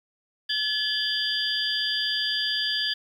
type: tone cluster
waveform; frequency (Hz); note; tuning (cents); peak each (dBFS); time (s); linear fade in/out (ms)
sine; 1712 / 3045 / 3282 / 3532 / 4756; A6 / F#7 / G#7 / A7 / D8; -48 / +49 / -21 / +6 / +21; -30; 0.49-2.94; 10
effects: tanh soft clip ceiling -13 dBFS + 9-bit